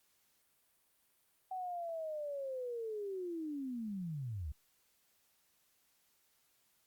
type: linear sweep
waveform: sine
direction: down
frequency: 757 to 65.41 Hz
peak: -38 dBFS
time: 1.51-4.52 s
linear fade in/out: 5 ms
effects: white hiss -74 dBFS RMS until 6.86 s + Opus 48 kbps